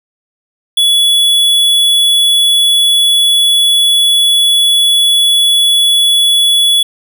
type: tone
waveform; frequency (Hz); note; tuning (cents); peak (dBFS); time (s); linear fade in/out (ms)
square; 3400; G#7; +40; -7; 0.77-6.83; 5
effects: none